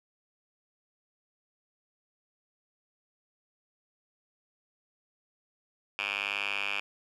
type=tone with band-pass filter; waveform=5% pulse; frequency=100.7 Hz; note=G2; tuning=47 cents sharp; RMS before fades=-33 dBFS; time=5.99-6.8 s; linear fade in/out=0 ms; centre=2400 Hz; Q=8; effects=none